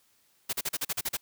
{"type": "noise bursts", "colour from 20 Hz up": "white", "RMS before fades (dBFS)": -30, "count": 9, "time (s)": [0.49, 1.171], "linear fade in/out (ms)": 10, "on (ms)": 41, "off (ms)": 39, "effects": ["white hiss -67 dBFS RMS until 1.21 s"]}